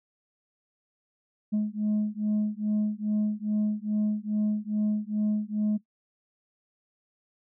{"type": "beating tone pair", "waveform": "sine", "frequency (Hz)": [210.2, 212.6], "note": ["G#3", "G#3"], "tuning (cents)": [21, 41], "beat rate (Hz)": 2.4, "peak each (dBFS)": [-26, -26], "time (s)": [1.52, 5.78], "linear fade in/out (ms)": 20, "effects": ["noise-tail reverb RT60 0.1 s tail -17 dB re dry", "tanh soft clip ceiling -21 dBFS"]}